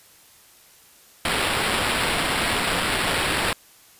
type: noise with sample-and-hold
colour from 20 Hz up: blue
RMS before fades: -23 dBFS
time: 1.25-3.53 s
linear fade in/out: 2 ms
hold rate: 6300 Hz
effects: white hiss -52 dBFS RMS until 3.99 s + resampled to 32000 Hz